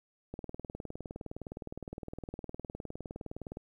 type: click train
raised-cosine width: 2 ms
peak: -27 dBFS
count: 64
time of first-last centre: 0.34-3.571 s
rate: 19.5 Hz
effects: 11-bit